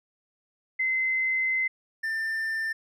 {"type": "tone pair in turn", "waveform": ["sine", "triangle"], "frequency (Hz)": [2058, 1788.9], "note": ["C7", "A6"], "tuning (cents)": [-29, 28], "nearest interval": "major second", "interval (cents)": 243, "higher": "first", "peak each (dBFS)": [-23, -25], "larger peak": "first", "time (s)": [[0.79, 1.68], [2.03, 2.73]], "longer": "first", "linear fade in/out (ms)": 10, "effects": []}